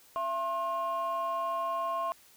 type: tone pair together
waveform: sine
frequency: 673 / 1069.6 Hz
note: E5 / C6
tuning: +36 / +38 cents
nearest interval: minor sixth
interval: 802 cents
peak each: -32 / -29 dBFS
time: 0.16-2.12 s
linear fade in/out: 0 ms
effects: tanh soft clip ceiling -26 dBFS + white hiss -59 dBFS RMS until 2.36 s